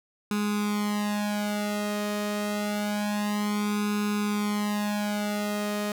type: tone with flanger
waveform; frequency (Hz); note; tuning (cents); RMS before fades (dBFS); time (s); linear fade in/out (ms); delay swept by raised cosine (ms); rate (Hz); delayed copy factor
sawtooth; 207.7; G#3; 0; -28; 0.31-5.92; 2; 0.78 to 1.61; 0.27; +1
effects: none